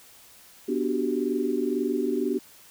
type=chord; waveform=sine; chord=G major seventh; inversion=first; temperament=equal; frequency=246.9 / 293.7 / 370 / 392 Hz; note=B3 / D4 / F#4 / G4; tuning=0 / 0 / 0 / 0 cents; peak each=-29 dBFS; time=0.68-2.39 s; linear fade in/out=10 ms; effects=white hiss -52 dBFS RMS until 2.7 s